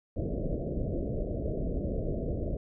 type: low-pass noise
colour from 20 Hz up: pink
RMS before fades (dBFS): -32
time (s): 0.16-2.57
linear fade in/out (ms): 5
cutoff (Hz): 650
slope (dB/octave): 96
effects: none